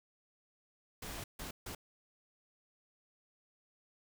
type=noise bursts at uneven times; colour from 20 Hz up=pink; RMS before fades=-44 dBFS; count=3; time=1.02-1.24 / 1.39-1.51 / 1.66-1.75 s; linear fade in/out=5 ms; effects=none